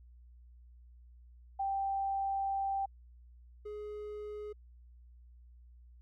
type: tone pair in turn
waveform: sine / triangle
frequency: 784 / 419.4 Hz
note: G5 / G#4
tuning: 0 / +17 cents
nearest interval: major seventh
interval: 1083 cents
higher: first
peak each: -31 / -38 dBFS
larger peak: first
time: 1.59-2.86 / 3.65-4.53 s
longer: first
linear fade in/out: 10 ms
effects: added 60 Hz sine -54 dBFS peak until 6.01 s